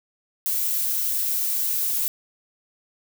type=noise; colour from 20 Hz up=violet; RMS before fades=-24 dBFS; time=0.46-2.08 s; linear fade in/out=0 ms; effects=none